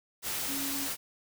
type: tone in noise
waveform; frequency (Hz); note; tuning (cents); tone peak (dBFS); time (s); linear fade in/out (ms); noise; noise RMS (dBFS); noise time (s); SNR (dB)
sine; 277.2; C#4; 0; -37; 0.46-0.89; 50; white; -34; 0.22-0.97; -6
effects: none